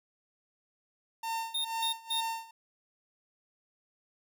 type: tone with tremolo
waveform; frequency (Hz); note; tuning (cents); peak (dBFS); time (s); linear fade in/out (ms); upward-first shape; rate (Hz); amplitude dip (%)
45% pulse; 907; A#5; -48; -31; 1.23-2.51; 5; sine; 2.2; 90
type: tone bursts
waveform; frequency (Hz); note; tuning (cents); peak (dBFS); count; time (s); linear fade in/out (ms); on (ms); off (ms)
square; 3675; A#7; -25; -30; 3; 1.54-2.21; 10; 110; 170
effects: none